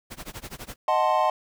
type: noise with tremolo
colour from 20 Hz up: pink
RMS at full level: -36 dBFS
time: 0.1-0.76 s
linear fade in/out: 20 ms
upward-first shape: sine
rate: 12 Hz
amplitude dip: 95%
type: chord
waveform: triangle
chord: D# diminished seventh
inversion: none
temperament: equal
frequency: 622.3 / 740 / 880 / 1046.5 Hz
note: D#5 / F#5 / A5 / C6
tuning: 0 / 0 / 0 / 0 cents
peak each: -23 dBFS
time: 0.88-1.3 s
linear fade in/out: 2 ms
effects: none